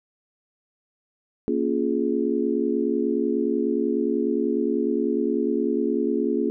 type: chord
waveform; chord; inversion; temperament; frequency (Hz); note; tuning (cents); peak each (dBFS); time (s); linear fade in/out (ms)
sine; Bb minor seventh; none; just; 233.1 / 279.7 / 349.6 / 419.5; Bb3 / Db4 / F4 / Ab4; 0 / +16 / +2 / +17; -26; 1.48-6.5; 0
effects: none